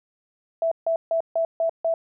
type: tone bursts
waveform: sine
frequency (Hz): 659.3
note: E5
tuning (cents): 0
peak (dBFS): -19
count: 6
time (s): 0.62-1.94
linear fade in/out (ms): 2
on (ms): 95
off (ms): 150
effects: none